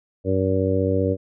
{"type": "harmonic tone", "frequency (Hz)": 95.2, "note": "F#2", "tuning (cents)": 50, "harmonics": [1, 2, 3, 4, 5, 6], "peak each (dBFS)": [-23, -28, -25, -28, -23, -27], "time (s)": [0.24, 1.17], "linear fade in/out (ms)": 50, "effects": []}